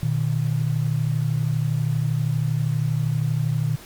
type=tone pair together; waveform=sine; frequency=119.62 / 152.2 Hz; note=A#2 / D#3; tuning=+45 / -38 cents; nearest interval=major third; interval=417 cents; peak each=-22 dBFS; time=0.03-3.76 s; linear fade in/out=0 ms; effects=pink hiss -43 dBFS RMS until 3.85 s + MP3 96 kbps